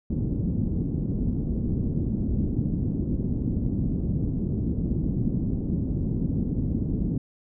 white low-pass noise, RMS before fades -26 dBFS, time 0.1-7.18 s, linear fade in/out 5 ms, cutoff 260 Hz, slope 24 dB/octave, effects none

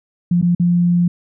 sine tone with dropouts, 174.61 Hz, F3, in tune, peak -11 dBFS, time 0.31-1.08 s, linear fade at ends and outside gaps 5 ms, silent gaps 0.415-0.425 / 0.55-0.597 s, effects none

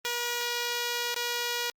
5% pulse tone with dropouts, 479.8 Hz, A#4, 50 cents sharp, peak -17 dBFS, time 0.05-1.7 s, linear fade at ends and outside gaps 0 ms, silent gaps 1.143-1.163 s, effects Opus 32 kbps

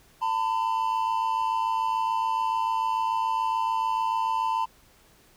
triangle tone pair together, 899 / 1005.9 Hz, A5 / B5, +37 / +31 cents, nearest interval major second, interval 194 cents, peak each -24 / -25 dBFS, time 0.21-4.66 s, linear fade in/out 20 ms, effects pink hiss -58 dBFS RMS until 5.36 s

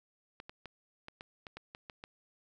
clicks, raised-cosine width 0.3 ms, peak -29 dBFS, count 10, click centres 0.401 / 0.495 / 0.657 / 1.084 / 1.209 / 1.468 / 1.57 / 1.749 / 1.898 / 2.039 s, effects none

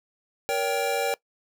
square chord, G diminished, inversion first, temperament just, 470.4 / 564.5 / 784 Hz, Bb4 / Db5 / G5, +16 / +31 / 0 cents, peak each -29 dBFS, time 0.49-1.14 s, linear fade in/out 0 ms, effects noise-tail reverb RT60 0.1 s tail -22 dB re dry

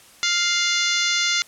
harmonic tone with a mistuned harmonic, 698.5 Hz, F5, in tune, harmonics 2 / 3 / 4 / 5 / 6 / 7 / 8 / 9 / 10, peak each -27 / -24 / -29 / -25 / -27 / -29 / -31 / -28 / -34 dBFS, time 0.23-1.42 s, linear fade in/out 0 ms, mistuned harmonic 4, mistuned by +31 cents, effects white hiss -49 dBFS RMS until 1.47 s + low-pass 11000 Hz 12 dB/octave

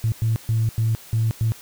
sine tone bursts at uneven times, 112.5 Hz, A2, 39 cents sharp, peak -16 dBFS, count 6, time 0.04-0.12 / 0.22-0.36 / 0.49-0.69 / 0.78-0.95 / 1.13-1.31 / 1.41-1.52 s, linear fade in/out 0 ms, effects tanh soft clip ceiling -13 dBFS + white hiss -44 dBFS RMS until 1.61 s

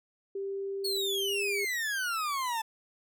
sine tone with pitch glide, 393 to 402 Hz, G4 to G4, +4 to +44 cents, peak -32 dBFS, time 0.35-1.65 s, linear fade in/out 5 ms, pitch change +40 cents, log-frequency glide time 1.18-1.39 s
40% pulse exponential sweep, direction down, 4435 to 872 Hz, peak -29 dBFS, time 0.84-2.62 s, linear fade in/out 10 ms
effects none

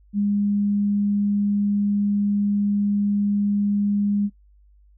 sine tone, 203.8 Hz, G#3, 32 cents flat, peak -18 dBFS, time 0.13-4.3 s, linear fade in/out 50 ms, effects noise-tail reverb RT60 0.1 s tail -22 dB re dry + added 50 Hz sine -51 dBFS peak until 4.97 s

